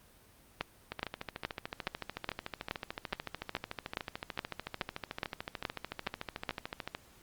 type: two click trains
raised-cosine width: 0.3 ms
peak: -21 / -16 dBFS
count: 83 / 15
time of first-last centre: 0.92-6.949 / 0.61-6.492 s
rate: 13.6 / 2.38 Hz
effects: pink hiss -61 dBFS RMS until 7.22 s + Opus 32 kbps